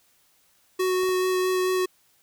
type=tone with vibrato; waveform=square; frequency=370 Hz; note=F#4; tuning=in tune; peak=-22 dBFS; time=0.79-1.86 s; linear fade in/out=10 ms; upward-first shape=sine; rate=4.6 Hz; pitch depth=10 cents each way
type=clicks; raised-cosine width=1 ms; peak=-29 dBFS; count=2; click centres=1.034 / 1.09 s
effects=white hiss -63 dBFS RMS until 2.22 s